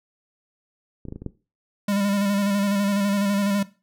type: clicks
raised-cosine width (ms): 3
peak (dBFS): -24 / -20 / -20 / -23 / -23 / -16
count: 6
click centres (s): 1.053 / 1.085 / 1.124 / 1.16 / 1.22 / 1.263
type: tone with vibrato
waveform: square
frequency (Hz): 200.8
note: G3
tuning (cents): +42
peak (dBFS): -21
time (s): 1.88-3.63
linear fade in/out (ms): 5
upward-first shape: square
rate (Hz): 12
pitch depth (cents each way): 31
effects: noise-tail reverb RT60 0.3 s tail -17 dB re dry